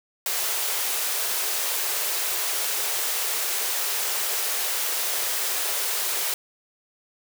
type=high-pass noise; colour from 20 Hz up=white; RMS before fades=-26 dBFS; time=0.26-6.34 s; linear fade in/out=2 ms; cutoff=360 Hz; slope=96 dB/octave; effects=none